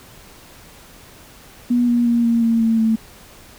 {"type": "tone with pitch steps", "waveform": "sine", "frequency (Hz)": [242.7, 239.2, 235.8, 232.4, 229.1, 225.8, 222.6], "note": ["B3", "A#3", "A#3", "A#3", "A#3", "A3", "A3"], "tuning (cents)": [-30, 45, 20, -5, -30, 45, 20], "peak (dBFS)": -13, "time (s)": [1.7, 2.96], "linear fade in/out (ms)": 10, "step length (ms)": 180, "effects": ["pink hiss -44 dBFS RMS until 3.58 s"]}